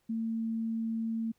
sine tone, 225.6 Hz, A3, 44 cents sharp, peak -30 dBFS, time 0.09-1.32 s, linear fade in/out 10 ms, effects pink hiss -74 dBFS RMS until 1.38 s

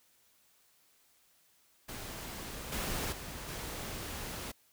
pink noise with level steps, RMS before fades -43 / -36 / -44 / -41 dBFS, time 1.88-4.52 s, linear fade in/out 10 ms, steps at 2.72 / 3.12 / 3.48 s, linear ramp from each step 5 ms, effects white hiss -68 dBFS RMS until 4.72 s

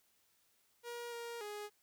sawtooth tone with pitch steps, 475.9 / 469.8 / 416.3 Hz, A#4 / A#4 / G#4, +36 / +13 / +4 cents, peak -39 dBFS, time 0.83-1.7 s, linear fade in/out 50 ms, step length 290 ms, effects white hiss -74 dBFS RMS until 1.82 s

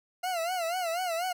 40% pulse tone with vibrato, 698 Hz, F5, 1 cent flat, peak -28 dBFS, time 0.23-1.33 s, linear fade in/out 10 ms, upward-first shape sine, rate 4.1 Hz, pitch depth 120 cents each way, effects none

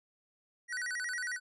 square tone with vibrato, 1693 Hz, G#6, 33 cents sharp, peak -35 dBFS, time 0.68-1.4 s, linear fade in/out 50 ms, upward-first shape square, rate 11 Hz, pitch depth 210 cents each way, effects resampled to 24000 Hz

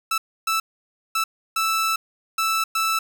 sawtooth tone bursts at uneven times, 1318.5 Hz, E6, in tune, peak -16 dBFS, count 6, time 0.11-0.18 / 0.47-0.6 / 1.15-1.24 / 1.56-1.96 / 2.38-2.64 / 2.75-2.99 s, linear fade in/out 5 ms, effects none

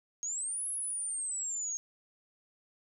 sine exponential two-way sweep, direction up then down, 6500 to 10880 to 6500 Hz, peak -33 dBFS, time 0.23-1.77 s, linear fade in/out 0 ms, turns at 0.68 s, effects none

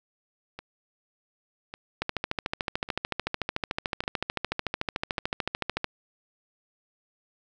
two click trains, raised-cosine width 0.3 ms, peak -11 / -22 dBFS, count 53 / 5, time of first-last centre 2.02-5.844 / 0.59-5.188 s, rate 13.6 / 0.87 Hz, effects none

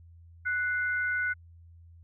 sine tone pair together, 1480 / 2093 Hz, F#6 / C7, 0 / 0 cents, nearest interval tritone, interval 600 cents, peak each -27 / -35 dBFS, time 0.45-1.34 s, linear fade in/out 20 ms, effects added 84 Hz sine -50 dBFS peak until 2.03 s

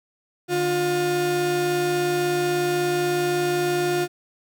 35% pulse tone pair together, 149.22 / 354.9 Hz, D3 / F4, +28 / +28 cents, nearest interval octave + minor third, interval 1500 cents, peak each -29 / -19 dBFS, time 0.48-4.08 s, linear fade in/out 50 ms, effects none

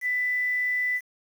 sine tone with quantisation, 1991 Hz, B6, 14 cents sharp, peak -23 dBFS, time 0.01-1.01 s, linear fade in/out 50 ms, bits 8, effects none

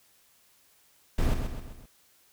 brown noise with echo, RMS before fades -24 dBFS, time 1.18-1.34 s, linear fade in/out 5 ms, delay 130 ms, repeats 4, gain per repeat -6 dB, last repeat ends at 1.86 s, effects white hiss -63 dBFS RMS until 2.32 s

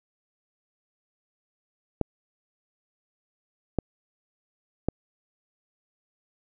clicks, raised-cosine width 2 ms, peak -10 dBFS, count 3, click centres 2.013 / 3.787 / 4.886 s, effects none

